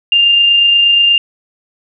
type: tone with amplitude modulation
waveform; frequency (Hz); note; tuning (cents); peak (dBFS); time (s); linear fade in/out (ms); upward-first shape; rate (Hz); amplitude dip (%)
sine; 2800; F7; +4; -5; 0.12-1.18; 2; sine; 28.4; 25
effects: none